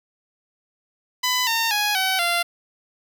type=tone with pitch steps; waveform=10% pulse; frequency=1001 / 912.6 / 832.1 / 758.6 / 691.6 Hz; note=B5 / A#5 / G#5 / F#5 / F5; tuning=+23 / -37 / +3 / +43 / -17 cents; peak=-11 dBFS; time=1.23-2.43 s; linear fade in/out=10 ms; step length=240 ms; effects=none